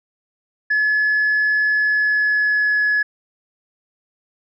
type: tone with pitch glide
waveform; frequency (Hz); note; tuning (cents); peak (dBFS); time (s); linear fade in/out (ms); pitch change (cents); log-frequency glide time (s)
sine; 1709 to 1696.2; G#6 to G#6; +49 to +36; -13; 0.7-3.03; 10; -13; 1.73-2.84
effects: tanh soft clip ceiling -12 dBFS